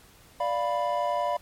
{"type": "chord", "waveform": "triangle", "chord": "B diminished", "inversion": "first", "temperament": "equal", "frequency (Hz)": [587.3, 698.5, 987.8], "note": ["D5", "F5", "B5"], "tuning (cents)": [0, 0, 0], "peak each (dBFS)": -27, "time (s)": [0.4, 1.37], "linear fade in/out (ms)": 5, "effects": ["pink hiss -55 dBFS RMS until 1.41 s", "MP3 64 kbps"]}